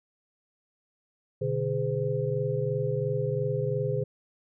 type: tone cluster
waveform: sine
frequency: 124.3 / 147.2 / 413.7 / 510 Hz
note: B2 / D3 / G#4 / C5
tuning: +12 / +4 / -7 / -44 cents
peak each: -31 dBFS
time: 1.41-4.04 s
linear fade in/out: 10 ms
effects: none